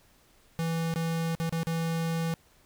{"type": "tone with dropouts", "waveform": "square", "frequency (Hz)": 164.81, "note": "E3", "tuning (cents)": 0, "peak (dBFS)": -28, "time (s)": [0.59, 2.34], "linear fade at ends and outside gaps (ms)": 0, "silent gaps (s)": [[0.939, 0.959], [1.351, 1.4], [1.494, 1.525], [1.632, 1.67]], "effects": ["pink hiss -62 dBFS RMS until 2.65 s"]}